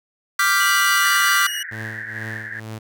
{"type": "chord", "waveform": "45% pulse", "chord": "G dominant seventh", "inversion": "second", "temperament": "equal", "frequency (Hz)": [1174.7, 1396.9, 1568, 1975.5], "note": ["D6", "F6", "G6", "B6"], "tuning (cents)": [0, 0, 0, 0], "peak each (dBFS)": -21, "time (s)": [0.39, 1.47], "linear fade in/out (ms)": 5}
{"type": "tone with vibrato", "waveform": "sawtooth", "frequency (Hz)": 2900, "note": "F#7", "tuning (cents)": -35, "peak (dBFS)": -22, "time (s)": [0.6, 1.63], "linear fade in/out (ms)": 5, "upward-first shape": "sine", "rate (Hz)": 14, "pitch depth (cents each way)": 19}
{"type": "band-pass noise", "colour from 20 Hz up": "pink", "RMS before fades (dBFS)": -32, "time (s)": [1.02, 2.6], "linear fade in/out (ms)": 5, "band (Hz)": [1600, 1900], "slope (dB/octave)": 96}
{"type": "tone with tremolo", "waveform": "sawtooth", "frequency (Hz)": 110, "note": "A2", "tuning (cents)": 0, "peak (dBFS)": -25, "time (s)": [1.71, 2.79], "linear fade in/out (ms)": 10, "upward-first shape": "triangle", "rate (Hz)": 2.2, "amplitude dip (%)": 85}
{"effects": []}